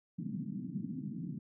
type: band-pass noise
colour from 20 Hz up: pink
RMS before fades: -40 dBFS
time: 0.18-1.39 s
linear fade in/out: 10 ms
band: 140 to 270 Hz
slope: 48 dB/octave
effects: none